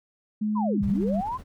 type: tone with pitch glide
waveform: sine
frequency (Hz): 212.3 to 198.08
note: G#3 to G3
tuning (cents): +38 to +18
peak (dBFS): -23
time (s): 0.41-1.21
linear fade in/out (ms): 10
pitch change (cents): -120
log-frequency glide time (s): 0.67-0.88
type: linear two-way sweep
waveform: sine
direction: down then up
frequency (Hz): 1069 to 40.15 to 1069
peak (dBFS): -27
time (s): 0.55-1.38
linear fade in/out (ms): 20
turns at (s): 0.84
type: noise with tremolo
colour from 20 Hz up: brown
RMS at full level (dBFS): -39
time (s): 0.82-1.44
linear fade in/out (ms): 20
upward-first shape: triangle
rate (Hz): 16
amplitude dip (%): 55
effects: none